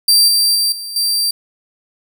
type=tone with level steps; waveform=sawtooth; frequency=4699 Hz; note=D8; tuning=in tune; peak=-5 / -8 / -10 / -22 / -11 dBFS; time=0.08-1.31 s; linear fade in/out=5 ms; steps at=0.28 / 0.55 / 0.72 / 0.96 s; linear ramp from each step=2 ms; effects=none